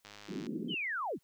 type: click train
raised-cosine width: 0.2 ms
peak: -32 dBFS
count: 44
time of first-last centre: 0.05-0.467 s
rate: 103 Hz
type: band-pass noise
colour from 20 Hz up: white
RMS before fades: -39 dBFS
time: 0.28-0.75 s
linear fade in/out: 10 ms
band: 160 to 370 Hz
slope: 48 dB/octave
type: linear sweep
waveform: sine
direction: down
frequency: 3196 to 92.5 Hz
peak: -33 dBFS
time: 0.68-1.19 s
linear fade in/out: 50 ms
effects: white hiss -75 dBFS RMS until 1.23 s